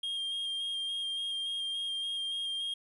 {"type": "tone with vibrato", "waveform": "triangle", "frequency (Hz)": 3221, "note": "G7", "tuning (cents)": 46, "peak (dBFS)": -31, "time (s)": [0.03, 2.74], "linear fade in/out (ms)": 5, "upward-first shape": "square", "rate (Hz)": 3.5, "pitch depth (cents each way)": 13, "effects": ["resampled to 24000 Hz", "11-bit"]}